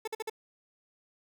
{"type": "tone bursts", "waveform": "30% pulse", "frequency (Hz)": 440, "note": "A4", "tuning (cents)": 0, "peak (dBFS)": -30, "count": 4, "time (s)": [0.05, 0.298], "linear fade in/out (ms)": 5, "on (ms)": 26, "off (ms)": 48, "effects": []}